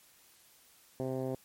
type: tone with low-pass filter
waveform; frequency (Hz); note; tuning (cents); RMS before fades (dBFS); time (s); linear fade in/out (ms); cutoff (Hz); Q
10% pulse; 130.81; C3; 0; -35; 1-1.35; 0; 550; 1.2
effects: white hiss -62 dBFS RMS until 1.44 s + MP3 64 kbps

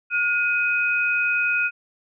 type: tone pair together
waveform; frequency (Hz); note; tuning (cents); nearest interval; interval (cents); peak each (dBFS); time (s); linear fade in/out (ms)
sine; 1431 / 2510; F6 / D#7; +42 / +15; minor seventh; 973; -22 / -21; 0.1-1.71; 50
effects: none

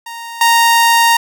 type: tone with level steps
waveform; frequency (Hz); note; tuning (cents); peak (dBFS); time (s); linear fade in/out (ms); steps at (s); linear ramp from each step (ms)
sawtooth; 929; A#5; -6; -22 / -4; 0.06-1.17; 5; 0.41; 2
effects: none

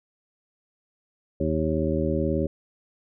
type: harmonic tone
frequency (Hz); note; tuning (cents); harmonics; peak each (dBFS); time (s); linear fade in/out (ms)
78.6; D#2; +18; 1 / 2 / 3 / 4 / 5 / 7; -29 / -29 / -29 / -29 / -29 / -29; 1.4-2.47; 5
effects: none

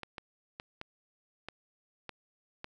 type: clicks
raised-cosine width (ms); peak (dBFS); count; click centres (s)
0.3; -24; 7; 0.033 / 0.182 / 0.599 / 0.814 / 1.486 / 2.093 / 2.644
effects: none

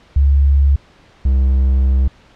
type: tone pair in turn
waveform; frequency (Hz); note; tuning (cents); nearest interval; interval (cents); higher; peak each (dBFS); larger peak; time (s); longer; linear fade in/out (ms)
sine / triangle; 69.8 / 65.88; C#2 / C2; +13 / +12; minor second; 101; first; -8; neither; 0.16-0.76 / 1.25-2.08; second; 5
effects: pink hiss -48 dBFS RMS until 2.35 s + low-pass 4000 Hz 12 dB/octave

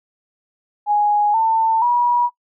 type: tone with pitch steps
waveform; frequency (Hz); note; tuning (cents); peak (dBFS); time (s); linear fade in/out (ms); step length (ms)
sine; 830.6 / 895.4 / 965.2; G#5 / A5 / B5; 0 / +30 / -40; -13; 0.86-2.3; 50; 480
effects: noise-tail reverb RT60 0.1 s tail -21 dB re dry

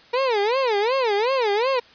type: tone with vibrato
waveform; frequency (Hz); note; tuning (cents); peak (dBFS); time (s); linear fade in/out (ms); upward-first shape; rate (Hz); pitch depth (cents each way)
30% pulse; 466.3; A#4; +1; -16; 0.13-1.8; 10; sine; 2.7; 260
effects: white hiss -50 dBFS RMS until 1.94 s + resampled to 11025 Hz

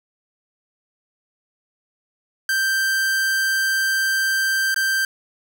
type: tone with dropouts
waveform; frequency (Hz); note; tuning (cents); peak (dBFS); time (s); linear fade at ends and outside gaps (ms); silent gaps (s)
45% pulse; 1568; G6; 0; -18; 2.49-5.05; 2; 4.744-4.761
effects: none

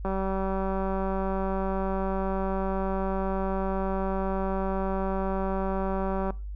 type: click train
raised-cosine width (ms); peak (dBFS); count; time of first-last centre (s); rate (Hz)
1; -17; 1202; 0.05-6.305; 192
effects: noise-tail reverb RT60 0.3 s tail -20 dB re dry + added 50 Hz sine -33 dBFS peak until 6.55 s

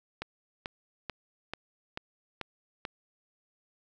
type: click train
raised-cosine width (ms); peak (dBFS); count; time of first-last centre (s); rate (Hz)
0.3; -19; 7; 0.22-2.852; 2.28
effects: none

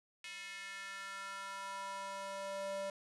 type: tone with high-pass filter sweep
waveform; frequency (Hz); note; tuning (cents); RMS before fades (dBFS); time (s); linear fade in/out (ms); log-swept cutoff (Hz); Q
square; 196; G3; 0; -44; 0.24-2.9; 2; 2400 to 530; 2.7
effects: resampled to 24000 Hz + 10-bit

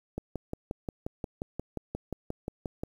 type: click train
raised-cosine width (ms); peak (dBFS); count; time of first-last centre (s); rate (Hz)
2; -20; 16; 0.18-2.835; 5.65
effects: 9-bit

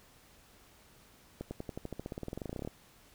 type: accelerating click train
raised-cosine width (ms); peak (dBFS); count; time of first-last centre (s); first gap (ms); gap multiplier
2; -25; 24; 1.41-2.675; 100; 0.94
effects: pink hiss -61 dBFS RMS until 3.14 s

